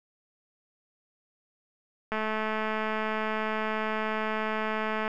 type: click train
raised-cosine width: 0.5 ms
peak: -16 dBFS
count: 643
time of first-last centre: 2.12-5.079 s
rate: 217 Hz
effects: none